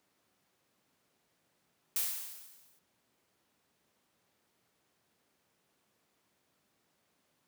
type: noise with exponential decay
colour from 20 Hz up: blue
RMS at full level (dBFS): -30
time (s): 1.96-2.79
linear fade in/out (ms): 2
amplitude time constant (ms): 180
effects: pink hiss -75 dBFS RMS until 7.47 s + high-pass 150 Hz 12 dB/octave